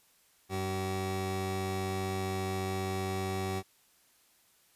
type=tone pair together; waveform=25% pulse; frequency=95.03 / 380.7 Hz; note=F#2 / F#4; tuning=+47 / +49 cents; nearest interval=2 octaves; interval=2402 cents; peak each=-31 / -31 dBFS; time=0.49-3.63 s; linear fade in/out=50 ms; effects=white hiss -66 dBFS RMS until 4.75 s + resampled to 32000 Hz